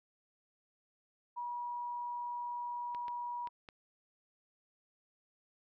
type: tone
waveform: sine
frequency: 964 Hz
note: B5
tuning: 42 cents flat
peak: -37 dBFS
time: 1.36-3.49 s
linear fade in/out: 20 ms
type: clicks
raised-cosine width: 0.3 ms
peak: -33 dBFS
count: 4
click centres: 2.948 / 3.082 / 3.473 / 3.688 s
effects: none